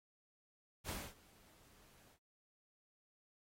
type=noise with ADSR envelope; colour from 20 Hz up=pink; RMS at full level=-43 dBFS; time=0.84-2.19 s; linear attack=48 ms; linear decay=250 ms; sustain=-24 dB; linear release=75 ms; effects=AAC 48 kbps